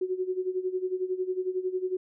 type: tone with tremolo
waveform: sine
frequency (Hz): 370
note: F#4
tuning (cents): 0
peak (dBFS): -24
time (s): 0.01-1.97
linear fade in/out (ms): 5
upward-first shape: sine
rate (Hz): 11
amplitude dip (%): 80
effects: none